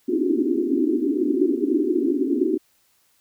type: band-pass noise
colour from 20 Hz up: pink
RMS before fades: -21 dBFS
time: 0.08-2.58 s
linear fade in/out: 10 ms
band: 250 to 390 Hz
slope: 96 dB/octave
effects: white hiss -63 dBFS RMS until 3.2 s